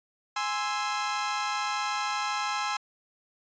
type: chord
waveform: sawtooth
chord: Ab augmented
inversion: none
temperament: equal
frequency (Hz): 830.6 / 1046.5 / 1318.5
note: Ab5 / C6 / E6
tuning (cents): 0 / 0 / 0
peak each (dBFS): -28 / -29 / -29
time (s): 0.36-2.77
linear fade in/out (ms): 5
effects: resampled to 16000 Hz